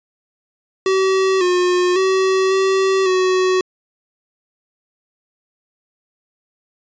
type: tone with pitch steps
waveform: square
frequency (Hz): 381.4 / 359.4 / 379.7 / 383.7 / 371.6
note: G4 / F4 / F#4 / G4 / F#4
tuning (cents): -47 / +50 / +45 / -37 / +7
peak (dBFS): -14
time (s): 0.86-3.61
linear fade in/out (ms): 2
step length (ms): 550
effects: resampled to 16000 Hz